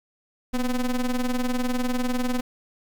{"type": "ring-modulated tone", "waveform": "square", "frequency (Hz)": 127, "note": "B2", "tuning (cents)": 49, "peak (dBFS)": -20, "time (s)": [0.53, 2.41], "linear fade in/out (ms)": 10, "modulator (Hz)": 117, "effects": ["9-bit"]}